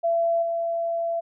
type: tone with level steps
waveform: sine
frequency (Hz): 673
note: E5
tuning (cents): +36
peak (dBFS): -19 / -23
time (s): 0.03-1.21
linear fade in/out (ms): 20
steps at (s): 0.42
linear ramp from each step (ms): 10
effects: none